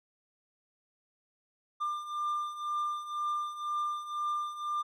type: beating tone pair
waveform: triangle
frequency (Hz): 1194 / 1196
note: D6 / D6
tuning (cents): +28 / +31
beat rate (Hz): 2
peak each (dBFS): -36 / -31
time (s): 1.8-4.83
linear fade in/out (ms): 20
effects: none